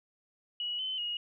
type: tone with pitch steps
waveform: sine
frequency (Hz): 2925 / 3051 / 2880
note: F#7 / G7 / F#7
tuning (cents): -21 / -48 / -47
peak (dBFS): -32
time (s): 0.6-1.17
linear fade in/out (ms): 2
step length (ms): 190
effects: none